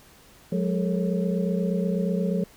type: tone cluster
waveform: sine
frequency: 180.9 / 209.2 / 421.1 / 456.1 / 550 Hz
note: F#3 / G#3 / G#4 / A#4 / C#5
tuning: -39 / +13 / +24 / -38 / -14 cents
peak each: -24 / -30 / -32 / -33 / -33 dBFS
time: 0.52-2.44 s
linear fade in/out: 5 ms
effects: pink hiss -53 dBFS RMS until 2.56 s